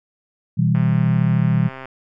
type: chord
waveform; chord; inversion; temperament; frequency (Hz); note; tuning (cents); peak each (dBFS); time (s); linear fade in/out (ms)
sine; E minor; second; equal with one note detuned; 123.47 / 162.08 / 196; B2 / E3 / G3; 0 / -29 / 0; -18 / -17 / -21; 0.57-1.69; 20
type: click train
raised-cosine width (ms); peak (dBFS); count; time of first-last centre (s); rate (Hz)
0.5; -19; 147; 0.75-1.856; 132
effects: none